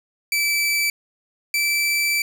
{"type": "tone pair in turn", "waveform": "sawtooth", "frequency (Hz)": [2316, 2325], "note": ["D7", "D7"], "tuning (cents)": [-25, -18], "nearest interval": "unison", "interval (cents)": 7, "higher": "second", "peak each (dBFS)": -15, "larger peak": "neither", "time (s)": [[0.32, 0.9], [1.54, 2.22]], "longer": "second", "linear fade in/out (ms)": 2, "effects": []}